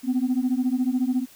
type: beating tone pair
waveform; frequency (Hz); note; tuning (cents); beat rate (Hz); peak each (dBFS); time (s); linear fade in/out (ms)
sine; 246.9 / 260.9; B3 / C4; 0 / -5; 14; -22; 0.03-1.26; 50
effects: tanh soft clip ceiling -16 dBFS + white hiss -51 dBFS RMS until 1.35 s